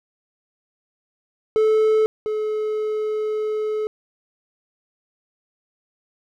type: tone pair in turn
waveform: triangle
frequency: 435.2 / 429.2 Hz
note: A4 / A4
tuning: -19 / -43 cents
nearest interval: unison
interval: 24 cents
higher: first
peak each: -12 / -19 dBFS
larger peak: first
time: 1.56-2.06 / 2.26-3.87 s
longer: second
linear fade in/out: 0 ms
effects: none